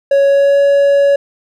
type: tone with pitch glide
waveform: triangle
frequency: 556 to 562.5 Hz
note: C#5 to C#5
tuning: +5 to +25 cents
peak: -5 dBFS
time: 0.11-1.16 s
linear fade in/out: 5 ms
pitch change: +20 cents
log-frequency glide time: 0.26-0.59 s
effects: none